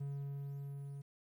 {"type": "tone with level ramp", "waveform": "triangle", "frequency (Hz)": 140.2, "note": "C#3", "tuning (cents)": 20, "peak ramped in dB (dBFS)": [-36, -42], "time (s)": [0, 1.02], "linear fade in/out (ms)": 10, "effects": ["12-bit"]}